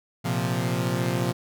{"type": "chord", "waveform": "sawtooth", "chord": "Bb suspended second", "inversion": "none", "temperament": "equal", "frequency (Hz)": [116.54, 130.81, 174.61], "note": ["Bb2", "C3", "F3"], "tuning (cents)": [0, 0, 0], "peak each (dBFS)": -24, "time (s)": [0.24, 1.33], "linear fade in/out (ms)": 20, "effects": []}